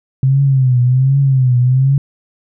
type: tone with vibrato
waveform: sine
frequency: 130.81 Hz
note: C3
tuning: in tune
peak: -8 dBFS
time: 0.23-1.98 s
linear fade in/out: 2 ms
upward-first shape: triangle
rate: 1.3 Hz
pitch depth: 120 cents each way
effects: none